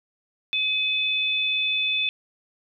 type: tone pair together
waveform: sine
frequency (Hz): 2545 / 3503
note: D#7 / A7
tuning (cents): +39 / -8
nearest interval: tritone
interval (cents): 553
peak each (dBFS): -24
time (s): 0.53-2.09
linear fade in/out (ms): 0
effects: none